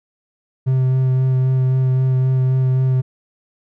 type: tone with vibrato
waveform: triangle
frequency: 130 Hz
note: C3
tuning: 11 cents flat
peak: -11 dBFS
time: 0.66-3.02 s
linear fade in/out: 20 ms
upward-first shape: sine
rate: 3.8 Hz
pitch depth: 13 cents each way
effects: none